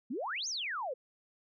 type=exponential two-way sweep; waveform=sine; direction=up then down; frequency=212 to 6645 to 470.9 Hz; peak=-34 dBFS; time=0.1-0.94 s; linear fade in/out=10 ms; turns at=0.48 s; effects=none